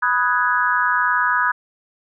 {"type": "chord", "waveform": "sine", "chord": "G# minor seventh", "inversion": "first", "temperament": "equal with one note detuned", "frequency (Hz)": [987.8, 1251.7, 1480, 1661.2], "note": ["B5", "D#6", "F#6", "G#6"], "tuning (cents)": [0, 10, 0, 0], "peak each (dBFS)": -21, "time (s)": [0.02, 1.52], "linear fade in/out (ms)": 10, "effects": []}